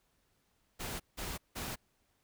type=noise bursts; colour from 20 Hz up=pink; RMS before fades=-40 dBFS; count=3; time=0.79-1.76 s; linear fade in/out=20 ms; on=210 ms; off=170 ms; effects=pink hiss -75 dBFS RMS until 2.23 s